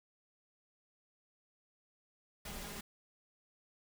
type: noise with comb filter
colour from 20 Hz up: pink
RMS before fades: -45 dBFS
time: 2.45-2.81 s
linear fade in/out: 5 ms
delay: 4.9 ms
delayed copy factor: +0.6
effects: none